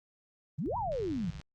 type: exponential two-way sweep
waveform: sine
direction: up then down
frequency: 125 to 1008 to 154.4 Hz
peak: -31 dBFS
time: 0.58-1.31 s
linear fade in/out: 10 ms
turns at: 0.77 s
type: low-pass noise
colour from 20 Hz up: white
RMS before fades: -43 dBFS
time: 0.66-1.4 s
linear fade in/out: 0 ms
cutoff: 160 Hz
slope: 48 dB/octave
type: click train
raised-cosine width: 0.2 ms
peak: -35 dBFS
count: 50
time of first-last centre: 0.92-1.414 s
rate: 99.2 Hz
effects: Opus 32 kbps